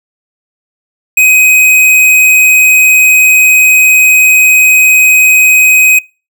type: tone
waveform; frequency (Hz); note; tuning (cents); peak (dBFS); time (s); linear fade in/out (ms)
square; 2517; D#7; +19; -3; 1.17-5.99; 5
effects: noise-tail reverb RT60 0.3 s tail -23 dB re dry